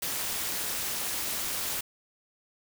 white noise with amplitude modulation, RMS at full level -29 dBFS, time 0.02-1.81 s, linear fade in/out 5 ms, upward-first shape sine, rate 256 Hz, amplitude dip 70%, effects none

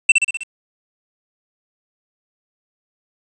square tone with echo, 2683 Hz, E7, 30 cents sharp, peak -6 dBFS, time 0.09-0.12 s, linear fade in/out 5 ms, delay 63 ms, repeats 5, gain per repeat -4 dB, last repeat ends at 0.435 s, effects resampled to 22050 Hz + 7-bit

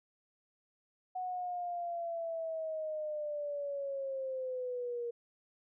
sine linear sweep, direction down, 740 to 470 Hz, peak -35 dBFS, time 1.15-5.11 s, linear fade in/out 10 ms, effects none

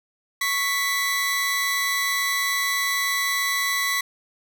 sawtooth tone pair together, 1110.2 / 1981 Hz, C#6 / B6, +2 / +5 cents, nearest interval minor seventh, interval 1003 cents, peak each -24 / -19 dBFS, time 0.41-4.01 s, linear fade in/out 5 ms, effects none

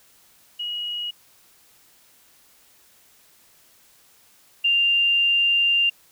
sine tone pair in turn, 2900 / 2791 Hz, F#7 / F7, -35 / -2 cents, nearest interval minor second, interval 67 cents, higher first, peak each -26 / -16 dBFS, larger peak second, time 0.59-1.11 / 4.64-5.9 s, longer second, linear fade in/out 10 ms, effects white hiss -56 dBFS RMS until 6.11 s

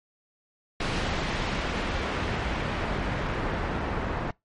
pink noise with low-pass filter sweep, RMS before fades -29 dBFS, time 0.8-4.31 s, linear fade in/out 5 ms, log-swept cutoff 3900 to 1500 Hz, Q 0.81, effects noise-tail reverb RT60 0.2 s tail -25 dB re dry + MP3 48 kbps

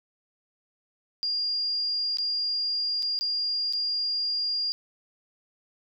sine tone with dropouts, 4814 Hz, D8, 42 cents sharp, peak -25 dBFS, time 1.23-4.72 s, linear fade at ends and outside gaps 0 ms, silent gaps 2.171-2.185 / 3.024-3.029 / 3.19-3.21 / 3.726-3.734 s, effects none

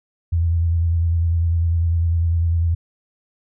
sine tone with vibrato, 83.9 Hz, E2, 31 cents sharp, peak -15 dBFS, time 0.32-2.75 s, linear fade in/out 10 ms, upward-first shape square, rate 10 Hz, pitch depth 28 cents each way, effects none

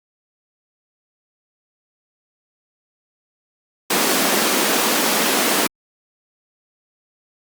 pink high-pass noise, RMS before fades -18 dBFS, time 3.9-5.67 s, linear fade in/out 5 ms, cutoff 200 Hz, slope 48 dB/octave, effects Opus 48 kbps

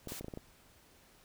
clicks, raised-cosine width 2 ms, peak -29 dBFS, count 7, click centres 0.073 / 0.121 / 0.21 / 0.245 / 0.283 / 0.338 / 0.374 s
white noise, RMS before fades -45 dBFS, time 0.08-0.2 s, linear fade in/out 5 ms
effects pink hiss -63 dBFS RMS until 1.24 s

